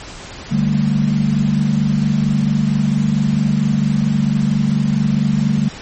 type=chord; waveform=sine; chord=D suspended fourth; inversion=none; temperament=just; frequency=146.83 / 195.78 / 220.2 Hz; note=D3 / G3 / A3; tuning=0 / -2 / +2 cents; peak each=-17 dBFS; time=0.51-5.69 s; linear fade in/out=10 ms; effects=pink hiss -33 dBFS RMS until 5.81 s + MP3 32 kbps